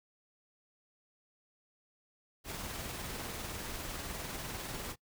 pink noise with tremolo, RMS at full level -40 dBFS, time 2.44-4.96 s, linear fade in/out 50 ms, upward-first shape sine, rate 20 Hz, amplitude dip 30%, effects noise-tail reverb RT60 0.1 s tail -23 dB re dry

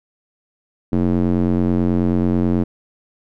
square tone with band-pass filter, 44.63 Hz, F1, 38 cents sharp, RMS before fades -17 dBFS, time 0.92-2.64 s, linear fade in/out 10 ms, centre 260 Hz, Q 1.8, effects none

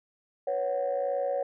sine chord, B suspended second, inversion none, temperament just, 493.9 / 555.6 / 740.8 Hz, B4 / C#5 / F#5, 0 / +4 / +2 cents, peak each -33 / -27 / -33 dBFS, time 0.47-1.43 s, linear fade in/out 5 ms, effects tanh soft clip ceiling -20 dBFS

